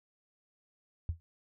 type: tone with exponential decay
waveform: sine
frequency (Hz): 83.4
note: E2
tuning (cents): +21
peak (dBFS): -26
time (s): 1.09-1.2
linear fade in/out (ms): 0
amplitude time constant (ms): 23
effects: none